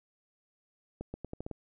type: accelerating click train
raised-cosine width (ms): 2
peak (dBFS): -25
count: 7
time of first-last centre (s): 1.01-1.513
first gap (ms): 130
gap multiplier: 0.82
effects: none